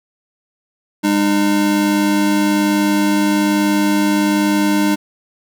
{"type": "tone pair together", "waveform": "square", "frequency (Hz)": [202.3, 303.5], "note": ["G#3", "D#4"], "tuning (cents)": [-45, -43], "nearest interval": "perfect fifth", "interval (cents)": 702, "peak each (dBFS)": [-18, -15], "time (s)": [1.03, 4.96], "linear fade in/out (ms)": 20, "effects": []}